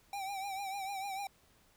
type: tone with vibrato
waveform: square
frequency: 784 Hz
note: G5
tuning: in tune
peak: -38 dBFS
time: 0.13-1.27 s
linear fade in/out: 2 ms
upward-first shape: triangle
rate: 6.7 Hz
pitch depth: 74 cents each way
effects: pink hiss -67 dBFS RMS until 1.76 s